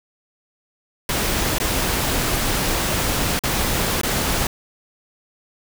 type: noise with dropouts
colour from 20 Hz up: pink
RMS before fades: -21 dBFS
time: 1.09-4.47 s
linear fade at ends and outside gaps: 2 ms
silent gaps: 1.584-1.6 / 3.392-3.436 / 4.014-4.033 s
effects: none